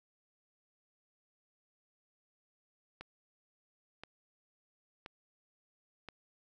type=click train; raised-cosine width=0.3 ms; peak=-29 dBFS; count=4; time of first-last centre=3.01-6.087 s; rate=0.975 Hz; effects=none